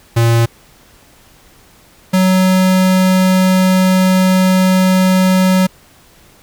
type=tone pair in turn; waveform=square; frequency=116.1 / 186.33 Hz; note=A#2 / F#3; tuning=-7 / +12 cents; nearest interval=minor sixth; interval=819 cents; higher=second; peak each=-9 dBFS; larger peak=neither; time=0.16-0.46 / 2.13-5.67 s; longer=second; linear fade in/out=10 ms; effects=pink hiss -46 dBFS RMS until 6.42 s